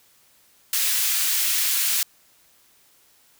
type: high-pass noise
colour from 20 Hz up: white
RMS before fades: -22 dBFS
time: 0.73-2.03 s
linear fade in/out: 2 ms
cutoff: 1900 Hz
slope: 12 dB/octave
effects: white hiss -58 dBFS RMS until 3.39 s